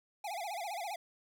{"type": "tone with vibrato", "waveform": "square", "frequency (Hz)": 755, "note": "F#5", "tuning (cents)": 35, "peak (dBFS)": -38, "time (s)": [0.24, 0.96], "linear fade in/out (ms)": 5, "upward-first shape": "sine", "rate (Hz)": 15, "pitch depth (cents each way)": 210, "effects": []}